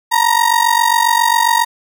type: ring-modulated tone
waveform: 35% pulse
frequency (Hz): 937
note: A#5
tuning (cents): +9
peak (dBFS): -6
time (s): 0.11-1.65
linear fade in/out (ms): 20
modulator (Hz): 23.7
effects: none